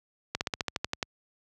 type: slowing click train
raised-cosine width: 0.2 ms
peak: -11 dBFS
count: 10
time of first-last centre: 0.35-1.028 s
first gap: 59 ms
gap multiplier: 1.06
effects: high-pass 60 Hz 12 dB/octave